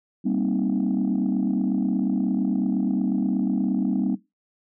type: chord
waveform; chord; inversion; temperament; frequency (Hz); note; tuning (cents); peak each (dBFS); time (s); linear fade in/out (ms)
sine; C minor seventh; second; equal with one note detuned; 196 / 233.1 / 261.6 / 309.5; G3 / Bb3 / C4 / Eb4; 0 / 0 / 0 / -9; -24 / -25 / -24 / -28; 0.24-4.16; 20
effects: noise-tail reverb RT60 0.2 s tail -18 dB re dry + tanh soft clip ceiling -15 dBFS